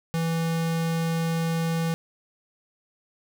square tone, 164.81 Hz, E3, in tune, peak -24 dBFS, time 0.14-1.94 s, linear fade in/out 0 ms, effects none

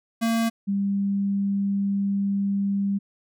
square / sine tone pair in turn, 228 / 198.74 Hz, A#3 / G3, -38 / +24 cents, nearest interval major second, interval 238 cents, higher first, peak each -21 dBFS, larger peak neither, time 0.21-0.5 / 0.67-2.99 s, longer second, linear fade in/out 20 ms, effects none

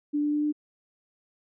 sine tone with pitch steps, 293.7 / 295.4 / 297.1 / 298.8 Hz, D4 / D4 / D4 / D4, 0 / +10 / +20 / +30 cents, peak -23 dBFS, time 0.13-0.526 s, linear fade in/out 20 ms, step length 99 ms, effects none

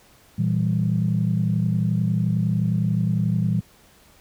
sine chord, E diminished, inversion second, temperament equal, 116.54 / 164.81 / 196 Hz, Bb2 / E3 / G3, 0 / 0 / 0 cents, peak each -22 / -22 / -24 dBFS, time 0.38-3.61 s, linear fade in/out 10 ms, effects tanh soft clip ceiling -10 dBFS + pink hiss -54 dBFS RMS until 4.2 s

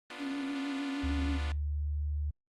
5% pulse chord, B diminished, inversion none, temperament equal, 246.9 / 293.7 / 349.2 Hz, B3 / D4 / F4, 0 / 0 / 0 cents, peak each -34 dBFS, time 0.1-1.52 s, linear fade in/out 2 ms
sine tone with vibrato, 277.2 Hz, C#4, in tune, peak -33 dBFS, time 0.18-1.4 s, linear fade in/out 50 ms, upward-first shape sine, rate 6.5 Hz, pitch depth 43 cents each way
sine tone with pitch glide, 73.42 to 73.89 Hz, D2 to D2, 0 to +11 cents, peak -30 dBFS, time 1.03-2.31 s, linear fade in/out 10 ms, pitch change +11 cents, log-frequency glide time 1.52-1.97 s
effects low-pass 6000 Hz 12 dB/octave + Opus 24 kbps

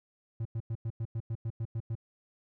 triangle tone bursts, 113.4 Hz, A#2, 47 cents flat, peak -29 dBFS, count 11, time 0.4-1.953 s, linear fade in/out 5 ms, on 53 ms, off 97 ms, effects none

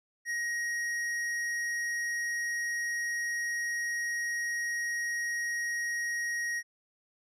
sine tone with hard clipping, 1885 Hz, A#6, 19 cents sharp, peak -32 dBFS, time 0.25-6.63 s, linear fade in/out 50 ms, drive 10 dB, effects none

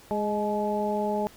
harmonic tone with a mistuned harmonic, 207.7 Hz, G#3, in tune, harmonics 1 / 2 / 3 / 4, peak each -30 / -30 / -30 / -30 dBFS, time 0.11-1.27 s, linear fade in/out 0 ms, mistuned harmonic 4, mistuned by +43 cents, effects pink hiss -52 dBFS RMS until 1.36 s

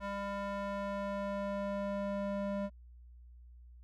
square tone with band-pass filter sweep, 200 Hz, G3, 35 cents sharp, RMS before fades -37 dBFS, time 0-2.7 s, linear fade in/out 50 ms, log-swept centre 1000 to 480 Hz, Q 1.2, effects added 60 Hz sine -52 dBFS peak until 3.83 s

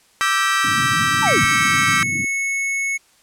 35% pulse chord, E minor seventh, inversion third, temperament equal with one note detuned, 1174.7 / 1318.5 / 1568 / 1929.3 Hz, D6 / E6 / G6 / B6, 0 / 0 / 0 / -41 cents, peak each -20 dBFS, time 0.21-2.03 s, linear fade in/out 0 ms
pink band-pass noise, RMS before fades -28 dBFS, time 0.64-2.25 s, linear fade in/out 2 ms, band 100 to 300 Hz, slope 48 dB/octave
sine linear sweep, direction down, 946 to 42.84 Hz, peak -18 dBFS, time 1.22-1.45 s, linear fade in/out 10 ms
square tone, 2200 Hz, C#7, 14 cents flat, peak -20 dBFS, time 1.26-2.98 s, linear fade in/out 20 ms
effects white hiss -55 dBFS RMS until 3.22 s + low-pass 10000 Hz 12 dB/octave

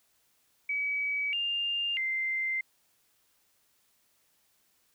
sine tone with pitch steps, 2278 / 2804 / 2084 Hz, C#7 / F7 / C7, +47 / +6 / -7 cents, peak -28 dBFS, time 0.69-2.61 s, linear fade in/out 5 ms, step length 640 ms, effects white hiss -70 dBFS RMS until 4.94 s

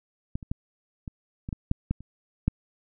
clicks, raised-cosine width 5 ms, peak -17 / -28 / -16 / -23 / -21 / -18 / -10 / -13 / -30 / -9 dBFS, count 10, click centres 0.355 / 0.428 / 0.515 / 1.078 / 1.489 / 1.528 / 1.714 / 1.91 / 2.006 / 2.48 s, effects none

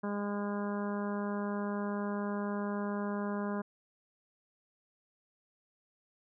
harmonic tone, 204.1 Hz, G#3, 30 cents flat, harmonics 1 / 2 / 3 / 4 / 5 / 6 / 7 / 8, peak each -34 / -40 / -42 / -47 / -43 / -49 / -48 / -50 dBFS, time 0.03-3.62 s, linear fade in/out 10 ms, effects none

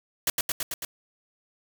white noise with echo, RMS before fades -24 dBFS, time 0.27-0.3 s, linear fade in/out 2 ms, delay 110 ms, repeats 5, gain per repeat -2 dB, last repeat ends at 0.85 s, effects none

